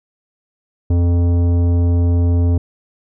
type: tone with tanh clipping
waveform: triangle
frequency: 86.6 Hz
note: F2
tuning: 14 cents flat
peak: -13 dBFS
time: 0.9-2.58 s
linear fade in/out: 5 ms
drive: 17 dB
effects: none